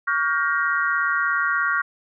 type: chord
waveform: sine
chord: G half-diminished seventh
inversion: second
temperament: just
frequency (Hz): 1128.9 / 1411.2 / 1568 / 1881.6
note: Db6 / F6 / G6 / Bb6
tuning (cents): +31 / +18 / 0 / +16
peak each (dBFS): -25 / -22 / -26 / -27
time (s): 0.07-1.82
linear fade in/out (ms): 10
effects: none